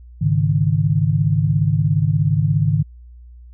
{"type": "chord", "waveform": "sine", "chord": "Ab suspended fourth", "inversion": "none", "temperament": "equal", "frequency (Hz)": [103.83, 138.59, 155.56], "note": ["Ab2", "Db3", "Eb3"], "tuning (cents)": [0, 0, 0], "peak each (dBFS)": [-19, -19, -17], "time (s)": [0.21, 2.83], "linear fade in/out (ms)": 10, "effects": ["added 60 Hz sine -38 dBFS peak until 3.53 s"]}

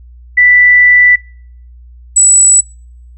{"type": "tone pair in turn", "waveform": "sine", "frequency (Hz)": [1975.5, 7886], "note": ["B6", "B8"], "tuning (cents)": [0, -4], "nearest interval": "2 octaves", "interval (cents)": 2396, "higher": "second", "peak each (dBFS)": -3, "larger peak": "neither", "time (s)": [[0.37, 1.16], [2.16, 2.61]], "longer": "first", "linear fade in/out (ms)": 10, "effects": ["noise-tail reverb RT60 0.6 s tail -26 dB re dry", "added 60 Hz sine -33 dBFS peak until 3.17 s"]}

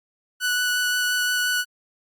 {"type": "tone with vibrato", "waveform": "sawtooth", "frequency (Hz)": 1480, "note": "F#6", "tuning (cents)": 0, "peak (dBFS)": -17, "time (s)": [0.4, 1.65], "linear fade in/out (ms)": 50, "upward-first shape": "sine", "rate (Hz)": 5.7, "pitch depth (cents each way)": 9, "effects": ["Opus 48 kbps"]}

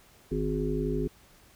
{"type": "harmonic tone", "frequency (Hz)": 51.91, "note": "G#1", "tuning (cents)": 0, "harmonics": [1, 3, 5, 7, 8], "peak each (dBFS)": [-33, -33, -33, -33, -33], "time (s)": [0.31, 1.08], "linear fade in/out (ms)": 10, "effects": ["pink hiss -58 dBFS RMS until 1.55 s"]}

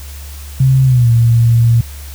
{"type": "tone with pitch glide", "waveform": "sine", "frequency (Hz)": [132.4, 116.6], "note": ["C3", "A#2"], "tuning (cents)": [21, 1], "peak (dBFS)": -6, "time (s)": [0.6, 1.81], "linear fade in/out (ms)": 5, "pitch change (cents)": -220, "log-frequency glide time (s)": [0.85, 1.09], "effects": ["added 71 Hz sine -27 dBFS peak until 2.14 s", "white hiss -36 dBFS RMS until 2.14 s"]}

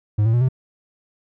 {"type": "tone with pitch steps", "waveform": "triangle", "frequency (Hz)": [105.1, 112.64, 120.73, 129.39], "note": ["G#2", "A2", "B2", "C3"], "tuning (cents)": [21, 41, -39, -19], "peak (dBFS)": -12, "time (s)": [0.18, 0.488], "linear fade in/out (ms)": 10, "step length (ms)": 77, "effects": []}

